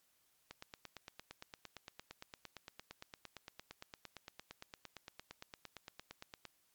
click train, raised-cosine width 0.2 ms, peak -30 dBFS, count 53, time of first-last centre 0.51-6.453 s, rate 8.75 Hz, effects white hiss -75 dBFS RMS until 6.74 s + MP3 96 kbps

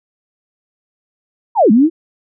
sine linear two-way sweep, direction down then up, 987.8 to 200.5 to 341.5 Hz, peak -6 dBFS, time 1.55-1.9 s, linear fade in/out 50 ms, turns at 1.71 s, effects none

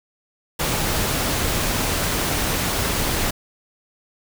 pink noise, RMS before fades -22 dBFS, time 0.59-3.31 s, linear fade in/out 10 ms, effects none

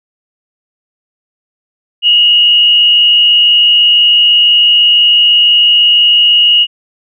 sine tone with frequency modulation, 2878 Hz, F#7, 49 cents flat, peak -4 dBFS, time 2.02-6.67 s, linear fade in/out 50 ms, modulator 106 Hz, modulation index 0.51, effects none

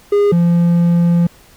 triangle tone pair in turn, 408.5 / 171.75 Hz, G#4 / F3, -29 / -29 cents, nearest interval octave + minor third, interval 1500 cents, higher first, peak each -7 dBFS, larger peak neither, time 0.12-0.32 / 0.32-1.27 s, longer second, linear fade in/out 5 ms, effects pink hiss -46 dBFS RMS until 1.56 s

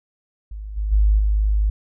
sine tone with level steps, 51.91 Hz, G#1, in tune, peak -29 / -20 / -12 / -15 dBFS, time 0.51-1.7 s, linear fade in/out 5 ms, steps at 0.76 / 0.91 / 1.18 s, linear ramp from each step 20 ms, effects none

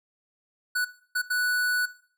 square tone bursts at uneven times, 1480 Hz, F#6, in tune, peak -24 dBFS, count 3, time 0.75-0.85 / 1.15-1.22 / 1.3-1.86 s, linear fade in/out 10 ms, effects noise-tail reverb RT60 0.5 s tail -17 dB re dry

